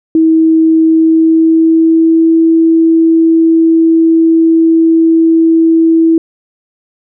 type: tone with pitch glide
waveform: sine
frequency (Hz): 321.7 to 326.9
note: E4 to E4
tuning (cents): -42 to -14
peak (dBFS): -4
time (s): 0.15-6.18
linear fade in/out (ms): 2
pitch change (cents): +28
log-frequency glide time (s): 0.83-2.34
effects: none